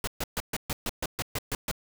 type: noise bursts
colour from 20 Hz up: pink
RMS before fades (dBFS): -30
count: 11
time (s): 0.04-1.714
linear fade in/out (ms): 2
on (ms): 34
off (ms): 130
effects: none